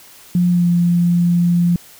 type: tone with pitch glide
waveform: sine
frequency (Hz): 176.9 to 173.66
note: F3 to F3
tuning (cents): +23 to -9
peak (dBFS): -11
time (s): 0.35-1.76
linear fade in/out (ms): 2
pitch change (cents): -32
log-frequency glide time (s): 0.49-0.68
effects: white hiss -43 dBFS RMS until 1.99 s